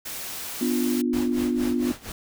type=noise; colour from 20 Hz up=white; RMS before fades=-34 dBFS; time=0.05-1.02 s; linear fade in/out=10 ms
type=chord; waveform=sine; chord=B diminished; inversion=none; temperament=equal; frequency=246.9 / 293.7 / 349.2 Hz; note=B3 / D4 / F4; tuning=0 / 0 / 0 cents; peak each=-23 / -28 / -28 dBFS; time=0.61-1.92 s; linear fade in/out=5 ms
type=noise with tremolo; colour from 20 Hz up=pink; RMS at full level=-34 dBFS; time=1.13-2.12 s; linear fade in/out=2 ms; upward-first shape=sine; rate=4.3 Hz; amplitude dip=85%
effects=none